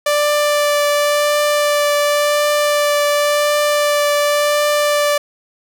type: tone with vibrato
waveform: sawtooth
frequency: 587.3 Hz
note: D5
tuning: in tune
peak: -9 dBFS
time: 0.06-5.18 s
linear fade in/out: 5 ms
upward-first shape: triangle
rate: 0.92 Hz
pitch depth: 12 cents each way
effects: none